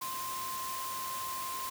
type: tone in noise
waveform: sine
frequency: 1048 Hz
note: C6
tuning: 2 cents sharp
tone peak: -37 dBFS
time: 0.01-1.7 s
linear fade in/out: 10 ms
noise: white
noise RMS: -41 dBFS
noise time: 0.01-1.7 s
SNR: +1 dB
effects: none